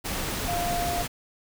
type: tone in noise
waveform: sine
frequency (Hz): 698.5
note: F5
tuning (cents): 0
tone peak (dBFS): -27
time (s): 0.47-1.03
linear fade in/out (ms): 20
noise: pink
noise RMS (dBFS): -30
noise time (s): 0.04-1.08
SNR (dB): 0
effects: none